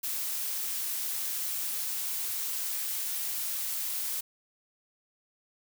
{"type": "noise", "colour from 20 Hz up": "blue", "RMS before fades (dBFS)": -33, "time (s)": [0.03, 4.21], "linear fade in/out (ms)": 10, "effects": []}